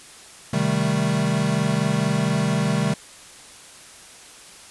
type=chord; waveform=square; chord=A half-diminished seventh; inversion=first; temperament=equal; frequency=130.81 / 155.56 / 196 / 220 Hz; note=C3 / Eb3 / G3 / A3; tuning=0 / 0 / 0 / 0 cents; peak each=-27 / -24 / -25 / -27 dBFS; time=0.53-2.94 s; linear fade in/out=5 ms; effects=white hiss -44 dBFS RMS until 4.7 s + resampled to 24000 Hz